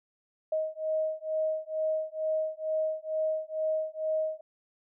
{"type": "beating tone pair", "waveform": "sine", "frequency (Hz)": [627, 629.2], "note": ["D#5", "D#5"], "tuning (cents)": [13, 19], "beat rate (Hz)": 2.2, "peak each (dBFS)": -31, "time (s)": [0.52, 4.41], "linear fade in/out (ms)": 5, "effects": []}